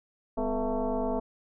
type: tone with frequency modulation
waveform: sine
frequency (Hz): 203.5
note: G#3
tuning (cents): -35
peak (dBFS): -26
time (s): 0.37-1.2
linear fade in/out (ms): 10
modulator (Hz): 228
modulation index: 2.9
effects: none